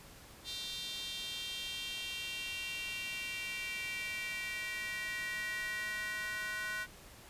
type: tone with high-pass filter sweep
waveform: square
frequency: 211.9 Hz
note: G#3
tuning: 35 cents sharp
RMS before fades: -40 dBFS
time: 0.44-6.87 s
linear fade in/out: 50 ms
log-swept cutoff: 3700 to 1600 Hz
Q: 4.8
effects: pink hiss -55 dBFS RMS until 7.29 s + resampled to 32000 Hz